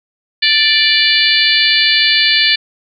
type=harmonic tone with a mistuned harmonic; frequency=587.3 Hz; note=D5; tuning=in tune; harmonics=3 / 4 / 5 / 6 / 7 / 8; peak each=-16 / -16 / -16 / -16 / -16 / -16 dBFS; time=0.42-2.56 s; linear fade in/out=10 ms; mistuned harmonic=8; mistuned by=-56 cents; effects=none